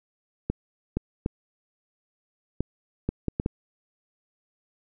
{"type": "clicks", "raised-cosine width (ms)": 3, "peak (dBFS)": -12, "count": 8, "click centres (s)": [0.5, 0.97, 1.261, 2.606, 3.09, 3.283, 3.399, 3.461], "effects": []}